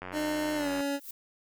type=click train; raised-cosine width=0.5 ms; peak=-24 dBFS; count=73; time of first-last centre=0.02-0.806 s; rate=91.6 Hz
type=tone with pitch glide; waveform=25% pulse; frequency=303.3 to 281.4 Hz; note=D#4 to C#4; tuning=-44 to +26 cents; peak=-25 dBFS; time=0.12-1 s; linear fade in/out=50 ms; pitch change=-130 cents; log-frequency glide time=0.55-0.7 s
type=noise with exponential growth; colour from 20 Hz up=violet; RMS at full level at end=-38 dBFS; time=0.86-1.11 s; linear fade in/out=5 ms; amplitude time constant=54 ms
effects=none